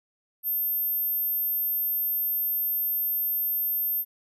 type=tone; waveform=sine; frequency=13290 Hz; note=G#9; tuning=in tune; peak=-24 dBFS; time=0.43-4.05 s; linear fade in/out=50 ms; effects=none